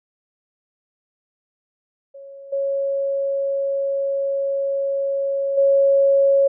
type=tone with level steps; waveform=sine; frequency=552 Hz; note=C#5; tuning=7 cents flat; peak=-36 / -19 / -12 dBFS; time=2.14-6.48 s; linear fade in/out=10 ms; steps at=2.52 / 5.57 s; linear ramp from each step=10 ms; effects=none